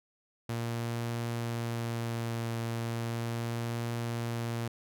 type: tone with vibrato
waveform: sawtooth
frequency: 116.54 Hz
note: A#2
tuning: in tune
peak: -28 dBFS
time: 0.49-4.68 s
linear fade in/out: 5 ms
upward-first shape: triangle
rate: 0.36 Hz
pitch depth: 16 cents each way
effects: none

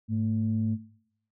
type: tone pair together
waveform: sine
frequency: 105.6 / 222.1 Hz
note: G#2 / A3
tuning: +29 / +16 cents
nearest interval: octave + minor second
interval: 1287 cents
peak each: -27 dBFS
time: 0.08-0.78 s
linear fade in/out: 50 ms
effects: noise-tail reverb RT60 0.8 s tail -21 dB re dry + tanh soft clip ceiling -17 dBFS

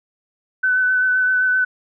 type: tone with vibrato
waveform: sine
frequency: 1508 Hz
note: F#6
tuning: 32 cents sharp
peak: -14 dBFS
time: 0.63-1.65 s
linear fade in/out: 10 ms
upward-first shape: sine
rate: 7.7 Hz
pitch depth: 17 cents each way
effects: none

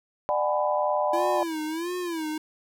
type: chord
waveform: sine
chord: G# half-diminished seventh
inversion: second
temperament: just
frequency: 598 / 747.5 / 830.6 / 996.7 Hz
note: D5 / F#5 / G#5 / B5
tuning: +31 / +17 / 0 / +16 cents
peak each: -25 / -29 / -30 / -28 dBFS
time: 0.29-1.43 s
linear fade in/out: 0 ms
type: tone with vibrato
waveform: square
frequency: 333.2 Hz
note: E4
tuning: 19 cents sharp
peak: -29 dBFS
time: 1.13-2.38 s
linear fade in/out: 5 ms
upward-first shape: sine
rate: 1.5 Hz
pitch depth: 140 cents each way
effects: none

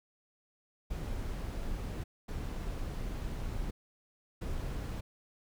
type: noise bursts at uneven times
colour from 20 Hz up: brown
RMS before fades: -37 dBFS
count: 3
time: 0.9-2.04 / 2.28-3.71 / 4.41-5.01 s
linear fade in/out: 10 ms
effects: none

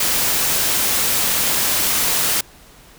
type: noise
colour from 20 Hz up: white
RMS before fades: -18 dBFS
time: 0-2.41 s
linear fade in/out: 5 ms
effects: pink hiss -46 dBFS RMS until 2.98 s

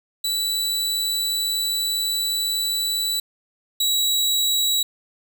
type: tone pair in turn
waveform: sawtooth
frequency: 3951 / 3885 Hz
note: B7 / B7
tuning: 0 / -29 cents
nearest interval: unison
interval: 29 cents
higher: first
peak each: -18 / -15 dBFS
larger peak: second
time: 0.24-3.2 / 3.8-4.83 s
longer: first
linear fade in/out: 5 ms
effects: none

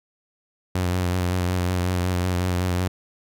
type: tone with vibrato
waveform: sawtooth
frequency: 90.2 Hz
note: F#2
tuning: 44 cents flat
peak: -17 dBFS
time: 0.75-2.88 s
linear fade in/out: 5 ms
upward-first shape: sine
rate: 5.4 Hz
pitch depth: 35 cents each way
effects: none

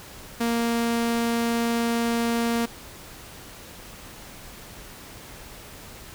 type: tone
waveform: sawtooth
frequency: 233.1 Hz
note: A#3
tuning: in tune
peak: -18 dBFS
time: 0.4-2.66 s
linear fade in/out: 10 ms
effects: pink hiss -43 dBFS RMS until 6.14 s

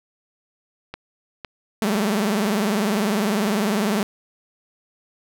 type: click train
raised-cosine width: 0.3 ms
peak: -16 dBFS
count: 6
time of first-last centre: 0.94-3.478 s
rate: 1.97 Hz
type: tone with vibrato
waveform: sawtooth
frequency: 207.7 Hz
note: G#3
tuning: in tune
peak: -15 dBFS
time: 1.82-4.03 s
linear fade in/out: 0 ms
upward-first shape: sine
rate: 20 Hz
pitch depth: 150 cents each way
effects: none

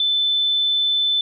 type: tone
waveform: sine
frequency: 3520 Hz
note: A7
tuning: in tune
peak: -16 dBFS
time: 0-1.21 s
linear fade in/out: 2 ms
effects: none

